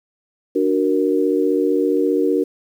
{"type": "chord", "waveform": "sine", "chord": "D augmented", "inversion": "none", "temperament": "equal with one note detuned", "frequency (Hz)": [294.7, 370, 466.2], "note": ["D4", "F#4", "A#4"], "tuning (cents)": [6, 0, 0], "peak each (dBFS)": -19, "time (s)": [0.55, 2.44], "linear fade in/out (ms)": 10, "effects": ["8-bit"]}